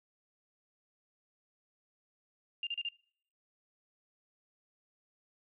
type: tone bursts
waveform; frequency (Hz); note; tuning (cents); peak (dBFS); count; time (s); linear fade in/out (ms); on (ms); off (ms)
sine; 2800; F7; +4; -33; 4; 2.63-2.888; 2; 39; 34
effects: noise-tail reverb RT60 0.6 s tail -25 dB re dry